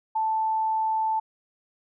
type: tone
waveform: sine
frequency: 880 Hz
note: A5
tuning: in tune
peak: -22 dBFS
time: 0.15-1.2 s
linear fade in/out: 10 ms
effects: none